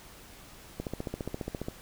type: click train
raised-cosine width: 2 ms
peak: -20 dBFS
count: 14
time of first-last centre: 0.8-1.684 s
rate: 14.7 Hz
effects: pink hiss -51 dBFS RMS until 1.81 s